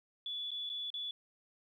sine tone with dropouts, 3436 Hz, A7, 42 cents flat, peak -37 dBFS, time 0.26-1.11 s, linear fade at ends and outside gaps 2 ms, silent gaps 0.507-0.515 / 0.693-0.699 / 0.903-0.94 s, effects 12-bit

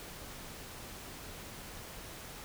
silence, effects pink hiss -47 dBFS RMS until 2.44 s

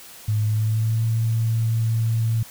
sine tone with pitch glide, 107 to 113.17 Hz, A2 to A2, -48 to +49 cents, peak -18 dBFS, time 0.28-2.43 s, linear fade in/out 5 ms, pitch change +97 cents, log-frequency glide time 0.45-1.05 s, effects white hiss -43 dBFS RMS until 2.5 s

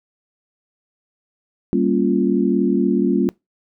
sine chord, G half-diminished seventh, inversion none, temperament equal, 196 / 233.1 / 277.2 / 349.2 Hz, G3 / Bb3 / Db4 / F4, 0 / 0 / 0 / 0 cents, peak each -20 dBFS, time 1.73-3.29 s, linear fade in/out 0 ms, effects noise-tail reverb RT60 0.2 s tail -24 dB re dry

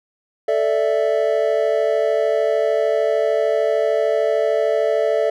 triangle chord, A suspended fourth, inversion none, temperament just, 440 / 586.7 / 660 Hz, A4 / D5 / E5, 0 / -2 / +2 cents, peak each -18 dBFS, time 0.48-5.3 s, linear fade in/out 5 ms, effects none

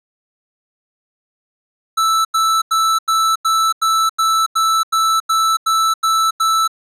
square tone bursts, 1318.5 Hz, E6, in tune, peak -13 dBFS, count 13, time 1.97-6.678 s, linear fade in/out 10 ms, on 280 ms, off 89 ms, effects low-pass 11000 Hz 12 dB/octave

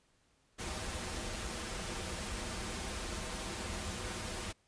pink noise with comb filter, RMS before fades -40 dBFS, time 0.58-4.53 s, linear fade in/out 20 ms, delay 7.1 ms, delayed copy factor -0.6, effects pink hiss -72 dBFS RMS until 4.67 s + resampled to 22050 Hz

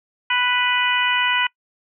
harmonic tone, 494.2 Hz, B4, 1 cent sharp, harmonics 2 / 3 / 4 / 5 / 6, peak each -23 / -23 / -23 / -23 / -23 dBFS, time 0.3-1.47 s, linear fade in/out 5 ms, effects noise-tail reverb RT60 0.1 s tail -25 dB re dry

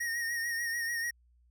square tone with vibrato, 1864.7 Hz, A#6, in tune, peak -32 dBFS, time 0-1.11 s, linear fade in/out 10 ms, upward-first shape sine, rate 6.8 Hz, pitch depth 39 cents each way, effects added 60 Hz sine -62 dBFS peak until 1.5 s

